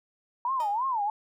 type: tone with vibrato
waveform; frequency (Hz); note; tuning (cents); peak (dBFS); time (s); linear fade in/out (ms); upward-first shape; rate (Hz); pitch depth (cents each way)
sine; 932.3; A#5; 0; -25; 0.45-1.1; 2; sine; 3; 250
type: tone with exponential decay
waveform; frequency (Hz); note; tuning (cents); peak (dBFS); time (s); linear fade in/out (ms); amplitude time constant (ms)
30% pulse; 619; D#5; -9; -34; 0.6-0.86; 1; 56
effects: none